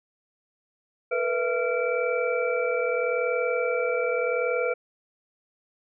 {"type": "tone cluster", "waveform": "sine", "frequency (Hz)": [453.2, 494, 664, 1381, 2315], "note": ["A#4", "B4", "E5", "F6", "D7"], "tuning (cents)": [-49, 0, 12, -20, -25], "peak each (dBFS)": [-31, -25, -32, -32, -32], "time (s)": [1.11, 4.74], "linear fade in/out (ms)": 10, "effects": []}